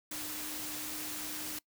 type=tone in noise; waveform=sine; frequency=304.2 Hz; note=D#4; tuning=39 cents flat; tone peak=-47 dBFS; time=0.11-1.59 s; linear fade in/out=5 ms; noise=white; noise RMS=-40 dBFS; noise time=0.11-1.59 s; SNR=-10 dB; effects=noise-tail reverb RT60 0.1 s tail -23 dB re dry